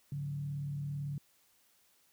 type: tone with frequency modulation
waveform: sine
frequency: 143.3 Hz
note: D3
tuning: 42 cents flat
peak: -35 dBFS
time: 0.12-1.18 s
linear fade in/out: 2 ms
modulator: 37.9 Hz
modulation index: 0.4
effects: white hiss -69 dBFS RMS until 2.12 s